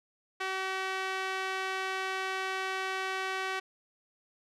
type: tone with band-pass filter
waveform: sawtooth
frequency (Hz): 380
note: F#4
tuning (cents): +46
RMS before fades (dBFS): -34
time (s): 0.4-3.6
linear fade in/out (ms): 10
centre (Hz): 1900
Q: 0.97
effects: none